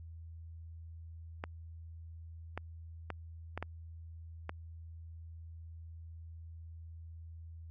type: clicks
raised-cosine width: 0.5 ms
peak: -23 dBFS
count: 6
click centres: 1.439 / 2.576 / 3.103 / 3.576 / 3.626 / 4.494 s
effects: added 82 Hz sine -46 dBFS peak until 7.7 s + AAC 32 kbps